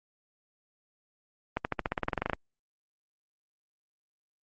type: accelerating click train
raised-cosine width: 0.5 ms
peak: -13 dBFS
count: 15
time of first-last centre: 1.57-2.333 s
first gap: 79 ms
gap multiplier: 0.94
effects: Opus 32 kbps